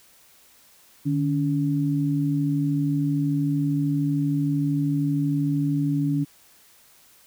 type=tone pair together; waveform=sine; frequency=149.81 / 282.8 Hz; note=D3 / C#4; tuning=+35 / +35 cents; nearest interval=major seventh; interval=1100 cents; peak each=-23 dBFS; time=1.05-6.25 s; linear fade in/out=20 ms; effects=white hiss -55 dBFS RMS until 7.26 s